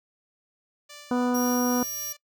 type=tone with tremolo; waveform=5% pulse; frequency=587.3 Hz; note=D5; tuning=in tune; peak=-31 dBFS; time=0.89-2.17 s; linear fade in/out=10 ms; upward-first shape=sine; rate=3.7 Hz; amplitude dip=40%
type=harmonic tone; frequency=246.9 Hz; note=B3; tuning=in tune; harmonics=1 / 2 / 3 / 4 / 5 / 6; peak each=-23 / -29 / -33 / -35 / -37 / -39 dBFS; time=1.11-1.83 s; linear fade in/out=2 ms
type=tone; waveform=20% pulse; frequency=5700 Hz; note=F8; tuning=34 cents sharp; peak=-26 dBFS; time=1.34-2.13 s; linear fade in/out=10 ms
effects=noise-tail reverb RT60 0.1 s tail -19 dB re dry